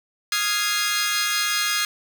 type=chord; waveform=15% pulse; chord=F minor seventh; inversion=third; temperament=equal; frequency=1244.5 / 1396.9 / 1661.2 / 2093 Hz; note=Eb6 / F6 / Ab6 / C7; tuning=0 / 0 / 0 / 0 cents; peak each=-21 / -23 / -18 / -20 dBFS; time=0.32-1.85 s; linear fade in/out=2 ms; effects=none